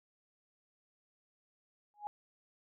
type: tone with exponential growth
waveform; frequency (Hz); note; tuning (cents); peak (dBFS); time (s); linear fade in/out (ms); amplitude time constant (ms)
sine; 830.6; G#5; 0; -33; 1.94-2.07; 0; 27
effects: none